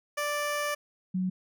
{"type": "tone pair in turn", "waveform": ["15% pulse", "sine"], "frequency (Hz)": [587.3, 184.99], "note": ["D5", "F#3"], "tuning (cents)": [0, 0], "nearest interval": "octave + minor sixth", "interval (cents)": 2000, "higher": "first", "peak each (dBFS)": [-22, -26], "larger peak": "first", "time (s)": [[0.17, 0.75], [1.14, 1.3]], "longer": "first", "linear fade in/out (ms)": 10, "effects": []}